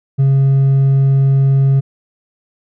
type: tone with hard clipping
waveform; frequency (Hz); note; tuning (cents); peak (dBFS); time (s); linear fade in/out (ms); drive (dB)
sine; 136.2; C#3; -30; -9; 0.18-1.81; 20; 2
effects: none